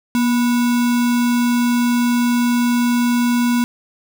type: tone with sample-and-hold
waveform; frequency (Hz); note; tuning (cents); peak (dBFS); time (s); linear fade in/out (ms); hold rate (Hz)
sine; 240; B3; -49; -13; 0.15-3.64; 0; 1225
effects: none